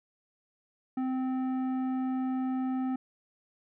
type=tone with tanh clipping; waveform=sine; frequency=259.1 Hz; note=C4; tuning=17 cents flat; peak=-30 dBFS; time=0.97-2.96 s; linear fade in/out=5 ms; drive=11 dB; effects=none